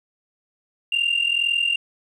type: tone pair together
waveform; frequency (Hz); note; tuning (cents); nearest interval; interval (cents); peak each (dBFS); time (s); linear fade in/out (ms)
sine; 2769 / 2811; F7 / F7; -15 / +11; unison; 26; -20; 0.92-1.76; 5
effects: tanh soft clip ceiling -14 dBFS + 9-bit